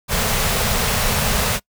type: band-stop noise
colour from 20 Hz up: pink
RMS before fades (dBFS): -19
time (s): 0.08-1.6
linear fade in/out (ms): 50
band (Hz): 240 to 390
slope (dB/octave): 96
effects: noise-tail reverb RT60 0.1 s tail -24 dB re dry